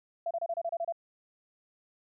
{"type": "tone bursts", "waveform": "sine", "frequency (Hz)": 675, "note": "E5", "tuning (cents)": 41, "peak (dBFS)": -29, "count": 9, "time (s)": [0.26, 0.924], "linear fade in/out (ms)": 5, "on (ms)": 48, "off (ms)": 29, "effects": []}